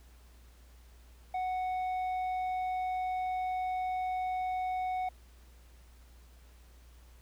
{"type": "tone with tanh clipping", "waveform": "sine", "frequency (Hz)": 740, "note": "F#5", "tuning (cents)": 0, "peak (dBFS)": -32, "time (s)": [1.34, 5.09], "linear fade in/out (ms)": 5, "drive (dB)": 6, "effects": ["added 60 Hz sine -54 dBFS peak until 7.21 s", "pink hiss -64 dBFS RMS until 7.21 s"]}